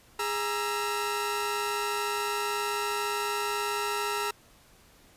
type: tone cluster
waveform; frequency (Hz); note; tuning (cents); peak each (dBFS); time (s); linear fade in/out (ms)
sawtooth; 413 / 939 / 1337; G#4 / A#5 / E6; -10 / +12 / +24; -29; 0.19-4.31; 5
effects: pink hiss -58 dBFS RMS until 5.16 s + resampled to 32000 Hz